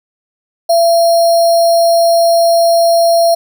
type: tone with sample-and-hold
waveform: sine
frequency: 675 Hz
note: E5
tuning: 41 cents sharp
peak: -6 dBFS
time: 0.69-3.35 s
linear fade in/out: 10 ms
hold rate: 4900 Hz
effects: none